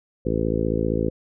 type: harmonic tone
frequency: 55.2 Hz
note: A1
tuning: 6 cents sharp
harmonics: 1 / 2 / 3 / 4 / 5 / 6 / 7 / 8 / 9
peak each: -29 / -29 / -29 / -29 / -29 / -29 / -29 / -29 / -29 dBFS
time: 0.25-1.1 s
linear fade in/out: 10 ms
effects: none